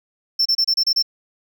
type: tone bursts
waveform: triangle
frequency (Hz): 5370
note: E8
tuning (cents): +31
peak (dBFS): -13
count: 7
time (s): 0.39-1.026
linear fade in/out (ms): 10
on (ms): 66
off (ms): 29
effects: none